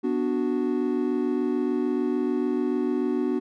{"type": "chord", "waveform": "triangle", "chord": "B minor", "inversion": "none", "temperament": "equal", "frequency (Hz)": [246.9, 293.7, 370], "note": ["B3", "D4", "F#4"], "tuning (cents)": [0, 0, 0], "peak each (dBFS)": -25, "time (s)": [0.03, 3.4], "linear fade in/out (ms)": 20, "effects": []}